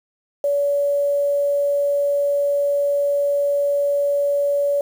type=tone with quantisation; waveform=sine; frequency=570 Hz; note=C#5; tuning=48 cents sharp; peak=-16 dBFS; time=0.44-4.81 s; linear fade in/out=2 ms; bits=7; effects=none